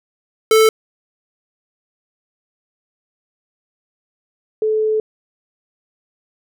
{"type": "tone pair in turn", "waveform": ["square", "sine"], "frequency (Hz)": [440, 433.7], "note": ["A4", "A4"], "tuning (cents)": [0, -25], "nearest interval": "unison", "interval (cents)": 25, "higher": "first", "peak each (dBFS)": [-9, -14], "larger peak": "first", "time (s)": [[0.51, 0.69], [4.62, 5]], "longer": "second", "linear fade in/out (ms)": 2, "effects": []}